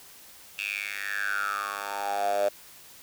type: tone with high-pass filter sweep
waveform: 10% pulse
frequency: 101 Hz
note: G#2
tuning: 48 cents flat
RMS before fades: -30 dBFS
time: 0.58-2.49 s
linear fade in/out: 10 ms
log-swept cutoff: 2700 to 590 Hz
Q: 9.3
effects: white hiss -50 dBFS RMS until 3.02 s